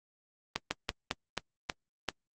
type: slowing click train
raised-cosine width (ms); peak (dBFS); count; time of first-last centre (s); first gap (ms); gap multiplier
0.2; -12; 7; 0.56-2.087; 150; 1.21
effects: Opus 24 kbps